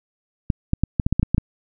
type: clicks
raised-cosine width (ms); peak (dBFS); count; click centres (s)
5; -5; 10; 0.502 / 0.734 / 0.836 / 0.998 / 1.065 / 1.126 / 1.196 / 1.23 / 1.346 / 1.381
effects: none